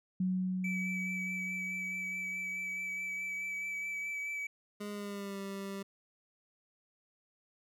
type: tone with exponential decay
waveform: sine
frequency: 185 Hz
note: F#3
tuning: in tune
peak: -28 dBFS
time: 0.2-4.11 s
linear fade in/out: 5 ms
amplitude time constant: 850 ms
type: tone with vibrato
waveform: triangle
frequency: 2300 Hz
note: D7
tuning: 37 cents flat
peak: -34 dBFS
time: 0.64-4.47 s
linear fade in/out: 5 ms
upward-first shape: sine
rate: 4.7 Hz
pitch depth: 18 cents each way
type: tone with pitch glide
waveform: 25% pulse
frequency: 206.4 to 196.62 Hz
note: G#3 to G3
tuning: -10 to +5 cents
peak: -35 dBFS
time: 4.8-5.83 s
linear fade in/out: 10 ms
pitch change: -85 cents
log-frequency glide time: 4.91-5.39 s
effects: none